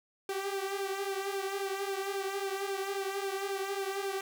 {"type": "tone with flanger", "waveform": "sawtooth", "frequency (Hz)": 392, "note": "G4", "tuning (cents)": 0, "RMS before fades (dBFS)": -35, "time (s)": [0.29, 4.21], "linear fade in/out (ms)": 2, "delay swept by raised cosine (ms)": [1.5, 4.9], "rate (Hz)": 3.7, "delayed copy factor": -0.7, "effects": []}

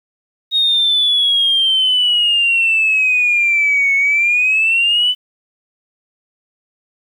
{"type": "exponential two-way sweep", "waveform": "sine", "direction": "down then up", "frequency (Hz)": [3755, 2200, 3018], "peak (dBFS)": -10, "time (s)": [0.51, 5.15], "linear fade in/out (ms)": 50, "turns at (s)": 3.95, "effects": ["tanh soft clip ceiling -6 dBFS", "8-bit"]}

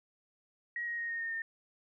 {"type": "tone with pitch steps", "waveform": "sine", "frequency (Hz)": [1899, 1882.6, 1866.4, 1850.3, 1834.3, 1818.5], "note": ["A#6", "A#6", "A#6", "A#6", "A#6", "A#6"], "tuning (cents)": [32, 17, 2, -13, -28, -43], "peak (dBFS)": -34, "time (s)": [0.76, 1.42], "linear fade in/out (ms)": 2, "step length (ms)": 110, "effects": []}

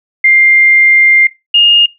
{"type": "tone pair in turn", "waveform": "sine", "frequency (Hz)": [2100, 2839], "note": ["C7", "F7"], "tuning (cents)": [6, 28], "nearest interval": "perfect fourth", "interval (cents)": 522, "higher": "second", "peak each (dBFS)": -4, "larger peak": "neither", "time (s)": [[0.24, 1.27], [1.54, 1.86]], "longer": "first", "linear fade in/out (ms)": 5, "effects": ["noise-tail reverb RT60 0.2 s tail -17 dB re dry"]}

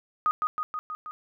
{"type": "tone with echo", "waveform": "sine", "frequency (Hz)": 1244.5, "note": "D#6", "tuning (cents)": 0, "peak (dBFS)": -20, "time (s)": [0.26, 0.31], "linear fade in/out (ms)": 0, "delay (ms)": 160, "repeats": 5, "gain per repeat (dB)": -3, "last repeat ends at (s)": 1.11, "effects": []}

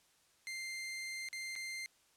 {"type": "tone with dropouts", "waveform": "sawtooth", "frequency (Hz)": 2093, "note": "C7", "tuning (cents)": 0, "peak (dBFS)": -37, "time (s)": [0.47, 1.86], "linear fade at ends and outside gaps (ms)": 0, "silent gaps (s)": [[1.287, 1.329], [1.554, 1.561]], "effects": ["white hiss -70 dBFS RMS until 2.16 s", "low-pass 10000 Hz 12 dB/octave"]}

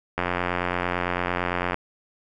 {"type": "click train", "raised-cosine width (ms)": 0.5, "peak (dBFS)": -9, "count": 140, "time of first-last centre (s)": [0.18, 1.744], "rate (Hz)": 88.9, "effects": []}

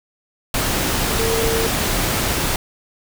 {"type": "tone in noise", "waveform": "sine", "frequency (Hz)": 453, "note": "A#4", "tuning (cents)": -50, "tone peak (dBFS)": -20, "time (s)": [1.19, 1.67], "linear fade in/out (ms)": 2, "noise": "pink", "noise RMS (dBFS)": -20, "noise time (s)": [0.54, 2.56], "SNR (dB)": -3, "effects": []}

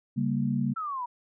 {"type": "chord", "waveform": "sine", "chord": "G diminished", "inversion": "second", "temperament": "equal", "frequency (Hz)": [138.59, 196, 233.1], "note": ["Db3", "G3", "Bb3"], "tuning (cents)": [0, 0, 0], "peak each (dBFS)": [-29, -30, -28], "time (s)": [0.16, 0.74], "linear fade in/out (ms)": 20}
{"type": "exponential sweep", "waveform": "sine", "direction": "down", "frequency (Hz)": [1351, 946], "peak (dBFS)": -30, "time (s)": [0.76, 1.06], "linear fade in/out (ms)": 10}
{"effects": []}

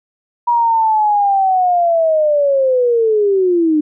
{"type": "linear sweep", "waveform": "sine", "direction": "down", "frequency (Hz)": [961, 297.2], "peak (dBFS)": -10, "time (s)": [0.47, 3.81], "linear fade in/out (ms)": 10, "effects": []}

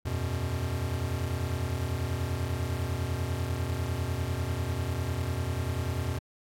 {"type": "chord", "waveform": "square", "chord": "E suspended second", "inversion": "none", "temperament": "equal", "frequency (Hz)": [82.41, 92.5, 123.47], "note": ["E2", "F#2", "B2"], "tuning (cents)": [0, 0, 0], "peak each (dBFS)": -34, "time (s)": [0.05, 6.19], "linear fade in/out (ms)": 10, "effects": ["AAC 64 kbps"]}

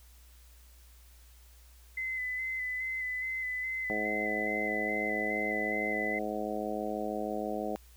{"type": "tone with vibrato", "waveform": "sine", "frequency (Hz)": 2029, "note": "B6", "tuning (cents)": 46, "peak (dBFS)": -32, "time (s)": [1.97, 6.19], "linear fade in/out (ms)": 5, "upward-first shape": "square", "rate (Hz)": 2.4, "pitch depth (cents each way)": 20}
{"type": "harmonic tone", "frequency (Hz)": 106.2, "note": "G#2", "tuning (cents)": 39, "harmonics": [2, 3, 4, 5, 6, 7], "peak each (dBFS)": [-39, -39, -39, -39, -39, -39], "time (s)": [3.9, 7.76], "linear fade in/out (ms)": 0}
{"effects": ["added 60 Hz sine -54 dBFS peak until 7.96 s", "white hiss -62 dBFS RMS until 7.96 s"]}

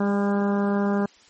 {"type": "harmonic tone with a mistuned harmonic", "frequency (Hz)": 201.6, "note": "G3", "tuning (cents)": 49, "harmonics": [1, 2, 3, 4, 5, 6, 7, 8], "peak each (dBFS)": [-21, -27, -31, -33, -35, -37, -38, -39], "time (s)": [0, 1.06], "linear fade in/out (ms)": 5, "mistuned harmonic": 3, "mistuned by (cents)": -15, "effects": ["white hiss -54 dBFS RMS until 1.29 s", "MP3 32 kbps"]}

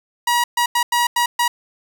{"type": "tone bursts at uneven times", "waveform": "sawtooth", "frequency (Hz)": 959, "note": "A#5", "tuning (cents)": 49, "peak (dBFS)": -11, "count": 6, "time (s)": [[0.27, 0.44], [0.57, 0.66], [0.75, 0.83], [0.92, 1.07], [1.16, 1.26], [1.39, 1.48]], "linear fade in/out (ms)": 5, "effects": ["7-bit"]}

